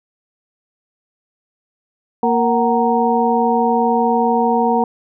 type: harmonic tone with a mistuned harmonic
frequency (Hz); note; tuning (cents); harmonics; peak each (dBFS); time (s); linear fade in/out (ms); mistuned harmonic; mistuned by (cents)
233.1; A#3; 0; 1 / 2 / 3 / 4; -18 / -18 / -18 / -18; 2.23-4.84; 2; 3; +110
effects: none